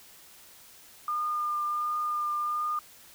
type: tone with vibrato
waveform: sine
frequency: 1208 Hz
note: D6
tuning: 48 cents sharp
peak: -27 dBFS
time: 1.08-2.79 s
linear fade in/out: 2 ms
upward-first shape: triangle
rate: 1.4 Hz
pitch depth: 16 cents each way
effects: white hiss -53 dBFS RMS until 3.14 s